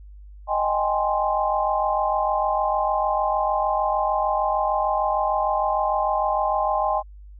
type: chord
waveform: sine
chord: Ab major seventh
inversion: second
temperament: equal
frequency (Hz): 622.3 / 784 / 830.6 / 1046.5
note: Eb5 / G5 / Ab5 / C6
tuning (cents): 0 / 0 / 0 / 0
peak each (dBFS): -25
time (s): 0.47-7.03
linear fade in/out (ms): 50
effects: added 50 Hz sine -40 dBFS peak until 7.39 s